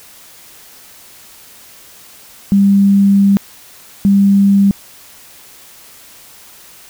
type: tone bursts at uneven times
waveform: sine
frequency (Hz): 198.5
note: G3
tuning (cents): +22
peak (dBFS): -6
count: 2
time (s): 2.52-3.37 / 4.05-4.71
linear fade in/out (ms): 0
effects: white hiss -40 dBFS RMS until 6.89 s